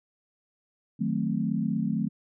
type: chord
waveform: sine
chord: D# diminished seventh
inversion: none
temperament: equal with one note detuned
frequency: 155.56 / 184.04 / 220 / 261.6 Hz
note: D#3 / F#3 / A3 / C4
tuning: 0 / -9 / 0 / 0 cents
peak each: -32 / -30 / -28 / -33 dBFS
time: 0.99-2.09 s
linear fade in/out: 20 ms
effects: none